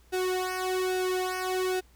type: tone with flanger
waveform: sawtooth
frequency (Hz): 370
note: F#4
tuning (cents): 0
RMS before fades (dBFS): -29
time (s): 0.12-1.81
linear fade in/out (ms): 20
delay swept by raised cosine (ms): 0.94 to 2.44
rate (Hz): 1.2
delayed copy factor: -0.95
effects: added 60 Hz sine -57 dBFS peak until 1.95 s + pink hiss -63 dBFS RMS until 1.95 s